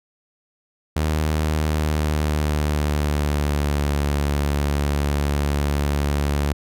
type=tone with pitch glide; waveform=sawtooth; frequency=77.2 to 72.03 Hz; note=D#2 to D2; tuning=-13 to -33 cents; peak=-15 dBFS; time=0.96-6.53 s; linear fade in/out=5 ms; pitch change=-120 cents; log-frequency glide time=1.55-3.97 s; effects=none

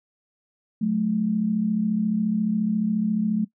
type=tone pair together; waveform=sine; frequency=182.5 / 216.8 Hz; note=F#3 / A3; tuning=-24 / -25 cents; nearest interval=minor third; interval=299 cents; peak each=-26 / -21 dBFS; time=0.81-3.45 s; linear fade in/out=10 ms; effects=noise-tail reverb RT60 0.1 s tail -20 dB re dry

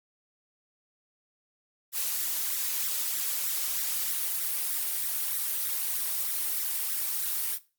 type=noise with flanger; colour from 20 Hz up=blue; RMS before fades=-30 dBFS; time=1.92-7.59 s; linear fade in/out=50 ms; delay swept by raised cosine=0.52 to 3.42 ms; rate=3.2 Hz; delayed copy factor=+0.65; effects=noise-tail reverb RT60 0.3 s tail -17 dB re dry + Opus 48 kbps

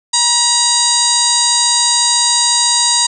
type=harmonic tone; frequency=954 Hz; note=A#5; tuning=40 cents sharp; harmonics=1 / 2 / 3 / 4 / 5 / 6 / 7 / 8 / 9; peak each=-19 / -26 / -28 / -17 / -16 / -27 / -16 / -21 / -18 dBFS; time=0.13-3.07 s; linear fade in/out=10 ms; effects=none

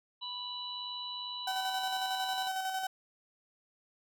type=harmonic tone; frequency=987.8 Hz; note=B5; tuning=in tune; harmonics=1 / 3 / 4; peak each=-44 / -43 / -40 dBFS; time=0.21-2.49 s; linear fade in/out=20 ms
type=tone with tremolo; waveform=35% pulse; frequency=760 Hz; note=F#5; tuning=46 cents sharp; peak=-30 dBFS; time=1.47-2.87 s; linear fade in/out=5 ms; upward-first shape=square; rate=11 Hz; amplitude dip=35%
effects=none

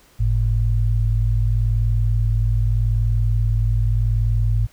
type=tone pair together; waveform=sine; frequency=49.18 / 110 Hz; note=G1 / A2; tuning=+6 / 0 cents; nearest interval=octave + major second; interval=1394 cents; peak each=-18 dBFS; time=0.19-4.67 s; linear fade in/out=20 ms; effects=pink hiss -53 dBFS RMS until 4.72 s

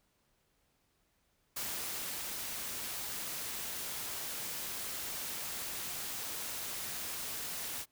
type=noise with ADSR envelope; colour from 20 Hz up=white; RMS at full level=-38 dBFS; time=1.56-7.86 s; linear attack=9 ms; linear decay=630 ms; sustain=-2 dB; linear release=50 ms; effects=pink hiss -75 dBFS RMS until 7.91 s

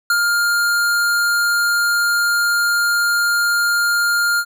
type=tone with ADSR envelope; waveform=square; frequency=1406 Hz; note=F6; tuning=11 cents sharp; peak=-13 dBFS; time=0.1-4.45 s; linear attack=3 ms; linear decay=55 ms; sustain=-2 dB; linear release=62 ms; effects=none

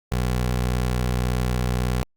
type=tone; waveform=20% pulse; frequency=61.8 Hz; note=B1; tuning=2 cents sharp; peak=-16 dBFS; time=0.12-2.03 s; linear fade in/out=0 ms; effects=Opus 48 kbps

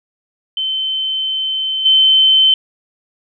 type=tone with level steps; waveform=sine; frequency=3078 Hz; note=G7; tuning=32 cents flat; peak=-16 / -7 dBFS; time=0.57-2.54 s; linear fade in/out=2 ms; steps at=1.85 s; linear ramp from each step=10 ms; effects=none

